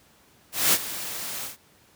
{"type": "noise with ADSR envelope", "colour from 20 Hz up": "white", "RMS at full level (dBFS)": -18, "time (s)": [0.52, 1.57], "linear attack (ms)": 210, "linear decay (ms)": 45, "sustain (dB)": -15, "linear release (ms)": 130, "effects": ["pink hiss -58 dBFS RMS until 1.95 s", "high-pass 80 Hz 12 dB/octave"]}